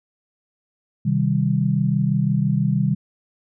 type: chord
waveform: sine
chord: C minor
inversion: none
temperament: just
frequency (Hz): 130.81 / 156.98 / 196.22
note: C3 / Eb3 / G3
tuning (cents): 0 / +16 / +2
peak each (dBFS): -21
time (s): 1.05-2.95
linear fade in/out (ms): 10
effects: none